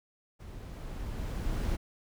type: noise with level ramp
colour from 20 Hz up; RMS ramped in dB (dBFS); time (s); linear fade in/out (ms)
brown; -45 to -30; 0.39-1.77; 20
effects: none